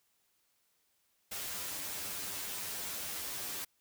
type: noise with comb filter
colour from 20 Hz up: white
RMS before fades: -40 dBFS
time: 1.31-3.65 s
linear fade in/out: 10 ms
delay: 10 ms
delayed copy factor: +0.55
effects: white hiss -75 dBFS RMS until 3.8 s